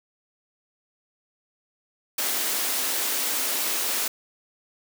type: high-pass noise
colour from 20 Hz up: white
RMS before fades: -26 dBFS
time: 2.18-4.08 s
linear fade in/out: 5 ms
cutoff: 230 Hz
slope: 48 dB/octave
effects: none